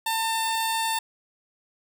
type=tone with notch filter; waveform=15% pulse; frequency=898 Hz; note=A5; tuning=35 cents sharp; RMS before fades=-26 dBFS; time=0.06-0.99 s; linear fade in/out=5 ms; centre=2200 Hz; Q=1.2; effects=none